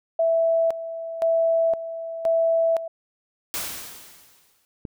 sine tone with tremolo, 659.3 Hz, E5, in tune, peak -17 dBFS, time 0.19-2.88 s, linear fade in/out 5 ms, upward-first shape square, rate 0.97 Hz, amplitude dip 75%
white noise with exponential decay, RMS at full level -27 dBFS, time 3.54-4.65 s, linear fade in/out 0 ms, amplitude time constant 240 ms
click, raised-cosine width 3 ms, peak -20 dBFS, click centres 4.852 s
effects none

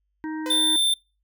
harmonic tone, 312.9 Hz, D#4, 10 cents sharp, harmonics 1 / 3 / 5 / 6, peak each -28 / -38 / -42 / -44 dBFS, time 0.24-0.76 s, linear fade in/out 0 ms
sawtooth tone with exponential decay, 505 Hz, B4, 39 cents sharp, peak -25 dBFS, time 0.46-0.89 s, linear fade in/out 1 ms, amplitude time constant 93 ms
square tone, 3567 Hz, A7, 23 cents sharp, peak -19 dBFS, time 0.5-0.94 s, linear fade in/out 5 ms
effects noise-tail reverb RT60 0.3 s tail -26 dB re dry + added 50 Hz sine -70 dBFS peak until 1.23 s

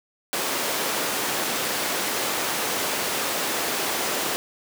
pink high-pass noise, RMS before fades -26 dBFS, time 0.33-4.36 s, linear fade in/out 0 ms, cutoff 340 Hz, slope 12 dB/octave, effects none

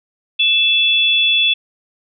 sine tone pair together, 2637 / 3432 Hz, E7 / A7, 0 / -44 cents, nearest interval perfect fourth, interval 456 cents, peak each -15 / -13 dBFS, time 0.39-1.54 s, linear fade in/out 10 ms, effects none

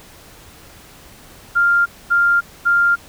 sine tone bursts, 1396.9 Hz, F6, in tune, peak -11 dBFS, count 3, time 1.55-2.96 s, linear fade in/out 20 ms, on 310 ms, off 240 ms, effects pink hiss -43 dBFS RMS until 3.08 s

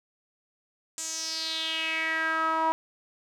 sawtooth tone with band-pass filter sweep, 321.6 Hz, E4, 43 cents flat, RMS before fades -29 dBFS, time 0.98-2.72 s, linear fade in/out 0 ms, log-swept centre 7500 to 940 Hz, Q 4.8, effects none

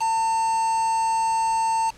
triangle tone with quantisation, 900 Hz, A5, 39 cents sharp, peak -18 dBFS, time 0-1.91 s, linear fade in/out 20 ms, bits 5, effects pink hiss -49 dBFS RMS until 1.97 s + low-pass 8000 Hz 12 dB/octave

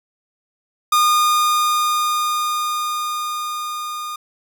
45% pulse tone with level ramp, 1220 Hz, D#6, 34 cents flat, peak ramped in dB -12 to -26 dBFS, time 0.92-4.16 s, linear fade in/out 5 ms, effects none

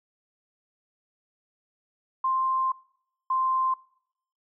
sine tone pair in turn, 1049 / 1044.8 Hz, C6 / C6, +4 / -3 cents, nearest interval unison, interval 7 cents, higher first, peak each -22 dBFS, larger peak neither, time 2.24-2.72 / 3.3-3.74 s, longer first, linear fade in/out 5 ms, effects noise-tail reverb RT60 0.7 s tail -23 dB re dry

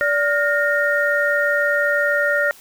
sine tone cluster, 581 / 1418 / 1844 Hz, D5 / F6 / A#6, -19 / +26 / -19 cents, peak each -20 dBFS, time 0.01-2.51 s, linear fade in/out 0 ms, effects white hiss -46 dBFS RMS until 2.6 s

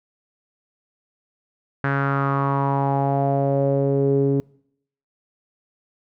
sawtooth tone with low-pass filter sweep, 138.59 Hz, C#3, in tune, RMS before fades -20 dBFS, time 1.84-4.4 s, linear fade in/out 0 ms, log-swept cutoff 1600 to 360 Hz, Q 4.9, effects noise-tail reverb RT60 0.7 s tail -26 dB re dry

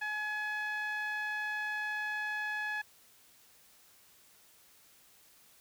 5% pulse tone with low-pass filter, 847 Hz, G#5, 34 cents sharp, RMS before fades -36 dBFS, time 0.01-2.82 s, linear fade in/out 10 ms, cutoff 1800 Hz, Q 2.9, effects white hiss -62 dBFS RMS until 5.6 s

